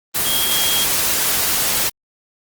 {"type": "tone in noise", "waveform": "sine", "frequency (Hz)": 3259, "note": "G#7", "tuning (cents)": -33, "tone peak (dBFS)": -20, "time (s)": [0.24, 0.85], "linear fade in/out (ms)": 20, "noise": "white", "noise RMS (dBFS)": -18, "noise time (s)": [0.14, 1.9], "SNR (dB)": -5, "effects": ["Opus 24 kbps"]}